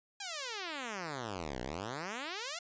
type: exponential two-way sweep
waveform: 5% pulse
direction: down then up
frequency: 830.6 to 58.27 to 719 Hz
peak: -27 dBFS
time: 0.2-2.59 s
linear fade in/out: 5 ms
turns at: 1.61 s
effects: resampled to 16000 Hz